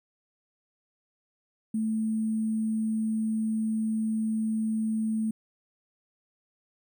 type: tone with sample-and-hold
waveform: sine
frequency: 220 Hz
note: A3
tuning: in tune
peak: -25 dBFS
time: 1.74-5.31 s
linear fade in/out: 5 ms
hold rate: 8820 Hz
effects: none